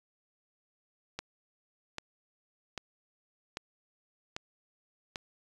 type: click train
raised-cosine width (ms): 0.2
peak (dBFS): -19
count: 6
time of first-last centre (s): 1.19-5.158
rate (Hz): 1.26
effects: resampled to 24000 Hz